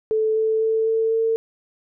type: tone with pitch steps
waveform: sine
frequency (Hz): 437.2 / 440.5 / 443.8 / 447.2 / 450.5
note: A4 / A4 / A4 / A4 / A4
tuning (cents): -11 / +2 / +15 / +28 / +41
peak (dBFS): -17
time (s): 0.11-1.36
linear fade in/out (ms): 0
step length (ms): 250
effects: none